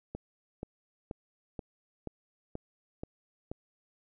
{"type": "click train", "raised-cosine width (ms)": 2, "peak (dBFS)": -24, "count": 8, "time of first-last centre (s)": [0.15, 3.515], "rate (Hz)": 2.08, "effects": []}